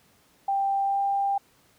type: tone with pitch glide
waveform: sine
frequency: 788 to 794.4 Hz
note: G5 to G5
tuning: +9 to +23 cents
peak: -22 dBFS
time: 0.48-1.38 s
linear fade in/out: 5 ms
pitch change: +14 cents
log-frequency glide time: 0.82-1 s
effects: pink hiss -61 dBFS RMS until 1.78 s + high-pass 80 Hz 12 dB/octave